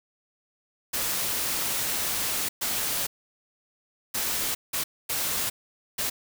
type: noise bursts at uneven times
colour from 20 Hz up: white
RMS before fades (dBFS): -28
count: 6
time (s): 0.93-2.49 / 2.61-3.07 / 4.14-4.55 / 4.73-4.84 / 5.09-5.5 / 5.98-6.1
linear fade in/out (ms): 10
effects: none